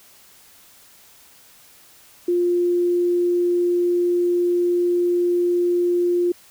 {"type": "tone", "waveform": "sine", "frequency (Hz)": 351.4, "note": "F4", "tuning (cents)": 11, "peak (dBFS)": -16, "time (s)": [2.28, 6.32], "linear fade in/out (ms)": 5, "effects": ["white hiss -50 dBFS RMS until 6.5 s"]}